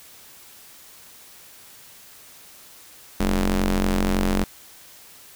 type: ring-modulated tone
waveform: sawtooth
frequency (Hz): 92.5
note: F#2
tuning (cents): 0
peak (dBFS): -12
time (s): 3.2-4.44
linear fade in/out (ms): 5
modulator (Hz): 117
effects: white hiss -47 dBFS RMS until 5.35 s